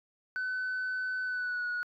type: tone with pitch glide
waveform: sine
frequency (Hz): 1510 to 1458.6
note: F#6 to F#6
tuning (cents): +35 to -25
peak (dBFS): -29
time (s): 0.36-1.83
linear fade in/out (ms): 0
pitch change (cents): -60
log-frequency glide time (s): 1.23-1.67
effects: tanh soft clip ceiling -29 dBFS